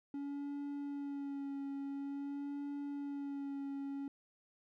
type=tone with vibrato; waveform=triangle; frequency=281.3 Hz; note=C#4; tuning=26 cents sharp; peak=-37 dBFS; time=0.14-4.08 s; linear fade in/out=2 ms; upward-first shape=sine; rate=0.48 Hz; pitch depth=24 cents each way; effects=none